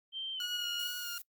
sine tone with pitch glide, 3136 to 2909 Hz, G7 to F#7, 0 to -30 cents, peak -36 dBFS, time 0.12-0.92 s, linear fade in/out 50 ms, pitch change -130 cents, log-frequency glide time 0.34-0.44 s
15% pulse tone with vibrato, 1432 Hz, F6, 43 cents sharp, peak -32 dBFS, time 0.4-1.18 s, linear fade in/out 2 ms, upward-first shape sine, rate 2.3 Hz, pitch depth 24 cents each way
violet noise, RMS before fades -45 dBFS, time 0.79-1.22 s, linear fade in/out 5 ms
effects noise-tail reverb RT60 0.1 s tail -24 dB re dry + Opus 48 kbps

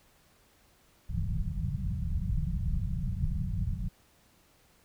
pink low-pass noise, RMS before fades -31 dBFS, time 1.09-3.89 s, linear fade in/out 20 ms, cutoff 190 Hz, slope 96 dB/octave, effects pink hiss -64 dBFS RMS until 4.84 s

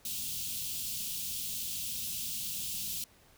white band-stop noise, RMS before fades -37 dBFS, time 0.05-3.04 s, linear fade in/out 2 ms, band 240 to 2700 Hz, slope 48 dB/octave, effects pink hiss -62 dBFS RMS until 3.37 s

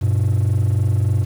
triangle tone pair together, 97.79 / 121.3 Hz, G2 / B2, -4 / -31 cents, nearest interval major third, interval 373 cents, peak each -13 / -16 dBFS, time 0.01-1.25 s, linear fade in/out 20 ms, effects tanh soft clip ceiling -9 dBFS + 7-bit

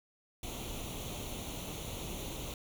pink noise with comb filter, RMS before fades -41 dBFS, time 0.43-2.54 s, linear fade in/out 2 ms, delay 0.3 ms, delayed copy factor +0.75, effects none

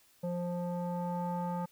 square tone with low-pass filter sweep, 175.7 Hz, F3, 11 cents sharp, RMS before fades -35 dBFS, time 0.23-1.66 s, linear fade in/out 10 ms, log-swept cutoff 630 to 1000 Hz, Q 4, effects white hiss -65 dBFS RMS until 1.71 s

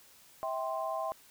sine chord, C major, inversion first, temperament equal with one note detuned, 649.4 / 784 / 1046.5 Hz, E5 / G5 / C6, -26 / 0 / 0 cents, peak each -35 / -38 / -37 dBFS, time 0.43-1.12 s, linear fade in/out 0 ms, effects white hiss -59 dBFS RMS until 1.3 s

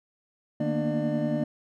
triangle tone cluster, 152.1 / 229.4 / 240.2 / 299.2 / 599 Hz, D#3 / A#3 / B3 / D4 / D5, -39 / -28 / -48 / +32 / +34 cents, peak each -29 dBFS, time 0.6-1.44 s, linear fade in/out 5 ms, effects none

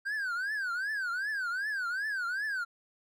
triangle tone with vibrato, 1555 Hz, G6, 14 cents flat, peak -29 dBFS, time 0.05-2.65 s, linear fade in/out 20 ms, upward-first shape triangle, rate 2.6 Hz, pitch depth 230 cents each way, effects none

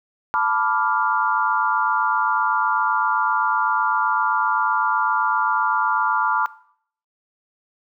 sine chord, B half-diminished seventh, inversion third, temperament equal, 880 / 987.8 / 1174.7 / 1396.9 Hz, A5 / B5 / D6 / F6, 0 / 0 / 0 / 0 cents, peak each -23 dBFS, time 0.34-6.46 s, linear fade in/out 0 ms, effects noise-tail reverb RT60 0.6 s tail -18 dB re dry

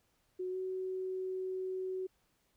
sine tone with pitch glide, 367.6 to 374.2 Hz, F#4 to F#4, -11 to +20 cents, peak -35 dBFS, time 0.39-2.07 s, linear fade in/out 10 ms, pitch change +31 cents, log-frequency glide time 0.5-0.57 s, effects pink hiss -75 dBFS RMS until 2.56 s

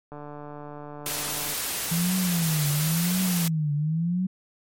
click train, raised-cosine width 1 ms, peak -26 dBFS, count 209, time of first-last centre 0.12-1.535 s, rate 147 Hz
white noise, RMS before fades -29 dBFS, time 1.06-3.48 s, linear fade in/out 2 ms
sine tone with vibrato, 164.81 Hz, E3, in tune, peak -22 dBFS, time 1.91-4.27 s, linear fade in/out 10 ms, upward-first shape triangle, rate 0.96 Hz, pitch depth 230 cents each way
effects MP3 64 kbps

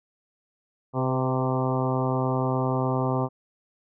harmonic tone with a mistuned harmonic, 130 Hz, C3, 11 cents flat, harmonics 1 / 2 / 3 / 4 / 5 / 6 / 7 / 8 / 9, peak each -26 / -29 / -31 / -32 / -33 / -34 / -34 / -35 / -36 dBFS, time 0.93-3.29 s, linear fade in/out 50 ms, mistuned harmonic 4, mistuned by -23 cents, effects none

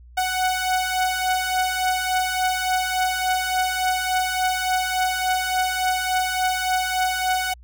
sawtooth beating tone pair, 740 / 743.5 Hz, F#5 / F#5, 0 / +8 cents, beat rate 3.5 Hz, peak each -22 / -18 dBFS, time 0.17-7.54 s, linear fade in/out 10 ms, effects added 60 Hz sine -43 dBFS peak until 7.63 s

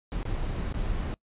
brown noise with dropouts, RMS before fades -30 dBFS, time 0.12-1.14 s, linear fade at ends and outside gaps 0 ms, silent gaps 0.229-0.253 / 0.724-0.742 s, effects noise-tail reverb RT60 0.1 s tail -24 dB re dry + resampled to 8000 Hz

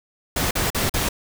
pink noise bursts, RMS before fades -22 dBFS, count 4, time 0.36-1.089 s, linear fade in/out 5 ms, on 150 ms, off 43 ms, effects none

